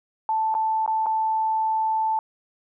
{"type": "tone with dropouts", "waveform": "sine", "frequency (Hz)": 880, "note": "A5", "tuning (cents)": 0, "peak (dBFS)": -20, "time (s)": [0.29, 2.19], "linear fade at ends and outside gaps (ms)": 1, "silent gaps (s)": [[0.542, 0.55], [0.862, 0.877], [1.06, 1.066]], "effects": []}